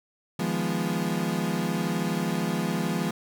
35% pulse chord, F half-diminished seventh, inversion third, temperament equal, 155.56 / 174.61 / 207.7 / 246.9 Hz, Eb3 / F3 / Ab3 / Cb4, 0 / 0 / 0 / 0 cents, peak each -32 / -27 / -29 / -31 dBFS, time 0.39-3.11 s, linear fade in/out 5 ms, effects none

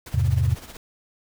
pink noise with tremolo, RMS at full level -39 dBFS, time 0.06-0.77 s, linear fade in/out 2 ms, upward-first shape sine, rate 16 Hz, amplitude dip 65%
sine chord, E augmented, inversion none, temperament just, 82.41 / 103.01 / 128.76 Hz, E2 / G#2 / B#2, 0 / -14 / -27 cents, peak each -22 dBFS, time 0.14-0.55 s, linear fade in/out 5 ms
effects none

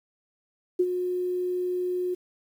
sine tone with ADSR envelope, 361.3 Hz, F#4, 41 cents flat, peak -17 dBFS, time 0.79-2.15 s, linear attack 10 ms, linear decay 53 ms, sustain -8 dB, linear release 14 ms, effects 9-bit

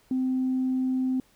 sine tone, 258.6 Hz, C4, 20 cents flat, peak -22 dBFS, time 0.11-1.2 s, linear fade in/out 2 ms, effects tanh soft clip ceiling -19 dBFS + pink hiss -62 dBFS RMS until 1.35 s

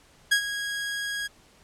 sawtooth tone with ADSR envelope, 1647 Hz, G#6, 15 cents flat, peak -13 dBFS, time 0.31-1.28 s, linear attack 12 ms, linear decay 84 ms, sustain -12 dB, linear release 20 ms, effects pink hiss -57 dBFS RMS until 1.63 s + low-pass 10000 Hz 12 dB/octave

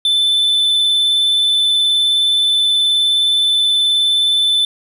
triangle tone with vibrato, 3520 Hz, A7, in tune, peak -10 dBFS, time 0.05-4.65 s, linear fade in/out 2 ms, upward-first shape sine, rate 19 Hz, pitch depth 14 cents each way, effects none

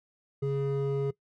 triangle tone pair together, 138.59 / 415.3 Hz, C#3 / G#4, 0 / 0 cents, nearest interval octave + perfect fifth, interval 1900 cents, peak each -26 dBFS, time 0.42-1.11 s, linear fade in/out 10 ms, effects noise-tail reverb RT60 0.1 s tail -21 dB re dry + tanh soft clip ceiling -22 dBFS

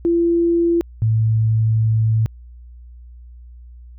sine tone pair in turn, 339.7 / 110.96 Hz, F4 / A2, -48 / +15 cents, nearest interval octave + perfect fifth, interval 1937 cents, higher first, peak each -13 dBFS, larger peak neither, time 0.05-0.81 / 1.02-2.26 s, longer second, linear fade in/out 0 ms, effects added 60 Hz sine -37 dBFS peak until 3.98 s

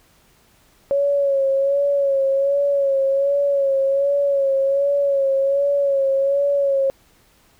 sine tone with vibrato, 554.4 Hz, C#5, in tune, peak -15 dBFS, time 0.91-6.9 s, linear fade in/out 0 ms, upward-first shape sine, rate 1.3 Hz, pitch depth 41 cents each way, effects pink hiss -56 dBFS RMS until 7.59 s

